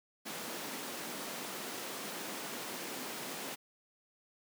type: high-pass noise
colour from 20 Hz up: pink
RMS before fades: -42 dBFS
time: 0.25-3.56 s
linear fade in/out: 20 ms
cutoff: 200 Hz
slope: 24 dB/octave
effects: none